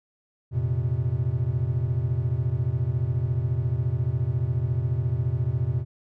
triangle chord, F suspended fourth, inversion none, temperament equal, 87.31 / 116.54 / 130.81 Hz, F2 / Bb2 / C3, 0 / 0 / 0 cents, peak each -28 / -24 / -24 dBFS, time 0.51-5.85 s, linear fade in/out 50 ms, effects none

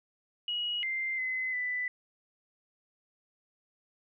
sine tone with pitch steps, 2903 / 2090 / 2038 / 1990 Hz, F#7 / C7 / C7 / B6, -34 / -2 / -46 / +13 cents, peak -30 dBFS, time 0.48-1.88 s, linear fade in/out 2 ms, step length 350 ms, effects none

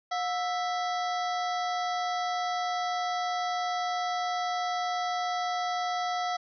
harmonic tone with a mistuned harmonic, 659.3 Hz, E5, in tune, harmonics 1 / 2 / 3 / 5 / 6 / 7 / 8 / 9, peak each -29 / -35 / -39 / -43 / -45 / -46 / -47 / -48 dBFS, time 0.11-6.37 s, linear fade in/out 10 ms, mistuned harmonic 1, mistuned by +150 cents, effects none

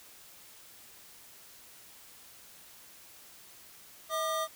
square tone pair together, 640 / 1206.7 Hz, D#5 / D6, +49 / +47 cents, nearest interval major seventh, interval 1098 cents, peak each -34 / -33 dBFS, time 4.09-4.48 s, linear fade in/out 50 ms, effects white hiss -54 dBFS RMS until 4.55 s

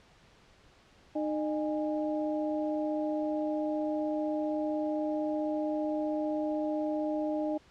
sine tone cluster, 306.6 / 609 / 823 Hz, D#4 / D#5 / G#5, -25 / -37 / -16 cents, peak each -31 / -33 / -40 dBFS, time 1.15-7.58 s, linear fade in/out 10 ms, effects pink hiss -60 dBFS RMS until 7.7 s + low-pass 5000 Hz 12 dB/octave

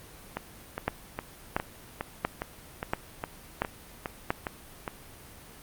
two click trains, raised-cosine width 0.5 ms, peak -10 / -16 dBFS, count 6 / 12, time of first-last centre 0.88-4.305 / 0.37-4.878 s, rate 1.46 / 2.44 Hz, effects pink hiss -49 dBFS RMS until 5.62 s + Opus 32 kbps

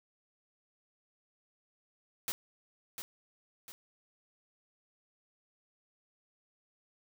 white noise with echo, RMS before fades -35 dBFS, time 2.28-2.32 s, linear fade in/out 0 ms, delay 700 ms, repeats 2, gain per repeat -7 dB, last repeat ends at 3.72 s, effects none

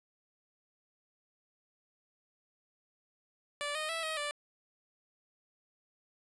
10% pulse tone with pitch steps, 582 / 618 / 657 / 632 / 586 Hz, D5 / D#5 / E5 / D#5 / D5, -16 / -12 / -6 / +27 / -4 cents, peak -26 dBFS, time 3.61-4.31 s, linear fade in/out 0 ms, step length 140 ms, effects resampled to 24000 Hz + 10-bit

